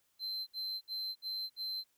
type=tone bursts; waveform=triangle; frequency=4098 Hz; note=C8; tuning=37 cents flat; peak=-35 dBFS; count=5; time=0.19-1.842 s; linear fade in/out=50 ms; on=280 ms; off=63 ms; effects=white hiss -75 dBFS RMS until 1.97 s